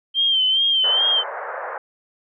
sine tone with vibrato, 3136 Hz, G7, in tune, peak -15 dBFS, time 0.14-1.24 s, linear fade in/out 50 ms, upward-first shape sine, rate 2.4 Hz, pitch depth 60 cents each way
pink band-pass noise, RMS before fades -30 dBFS, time 0.84-1.78 s, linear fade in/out 2 ms, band 480 to 1800 Hz, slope 48 dB/octave
effects none

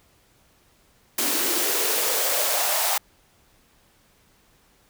white noise with high-pass filter sweep, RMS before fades -23 dBFS, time 1.18-2.98 s, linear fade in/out 5 ms, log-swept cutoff 280 to 770 Hz, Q 3.8, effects pink hiss -60 dBFS RMS until 4.89 s

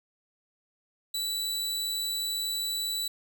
sawtooth tone, 3951 Hz, B7, in tune, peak -26 dBFS, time 1.14-3.08 s, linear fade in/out 5 ms, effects none

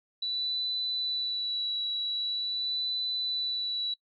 sine tone with vibrato, 3951 Hz, B7, in tune, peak -29 dBFS, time 0.22-3.94 s, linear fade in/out 5 ms, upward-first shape sine, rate 0.44 Hz, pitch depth 18 cents each way, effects noise-tail reverb RT60 0.1 s tail -20 dB re dry

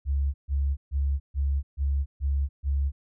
sine tone bursts, 69.6 Hz, C#2, 8 cents sharp, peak -22 dBFS, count 7, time 0.05-2.92 s, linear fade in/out 50 ms, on 290 ms, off 140 ms, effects none

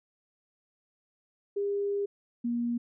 sine tone pair in turn, 403.2 / 237.7 Hz, G4 / A#3, +49 / +34 cents, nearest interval major sixth, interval 915 cents, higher first, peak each -27 / -27 dBFS, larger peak neither, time 1.56-2.06 / 2.44-2.78 s, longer first, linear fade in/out 10 ms, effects none

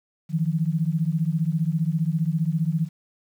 sine beating tone pair, 155.56 / 170.56 Hz, D#3 / F3, 0 / -41 cents, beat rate 15 Hz, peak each -23 / -24 dBFS, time 0.29-2.89 s, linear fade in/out 50 ms, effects 9-bit

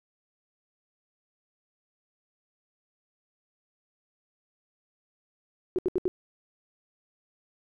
sine tone bursts, 366.8 Hz, F#4, 15 cents flat, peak -22 dBFS, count 4, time 5.76-6.08 s, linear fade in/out 0 ms, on 26 ms, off 72 ms, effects none

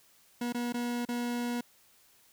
40% pulse tone with dropouts, 240.8 Hz, B3, 44 cents flat, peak -30 dBFS, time 0.41-1.61 s, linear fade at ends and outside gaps 5 ms, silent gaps 0.525-0.545 / 0.725-0.741 / 1.052-1.087 s, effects white hiss -63 dBFS RMS until 2.32 s

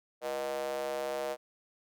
square tone with high-pass filter, 68.6 Hz, C#2, 17 cents flat, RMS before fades -35 dBFS, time 0.21-1.37 s, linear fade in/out 50 ms, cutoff 560 Hz, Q 5.8, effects none

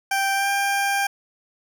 20% pulse tone with pitch glide, 784 to 795.9 Hz, G5 to G5, 0 to +26 cents, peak -15 dBFS, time 0.11-1.07 s, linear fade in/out 5 ms, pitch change +26 cents, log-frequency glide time 0.34-0.49 s, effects none

